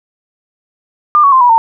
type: tone with pitch steps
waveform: sine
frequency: 1199 / 1118.7 / 1043.8 / 973.9 / 908.7 Hz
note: D6 / C#6 / C6 / B5 / A#5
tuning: +36 / +15 / -4 / -24 / -44 cents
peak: -4 dBFS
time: 1.15-1.58 s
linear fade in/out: 0 ms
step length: 86 ms
effects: none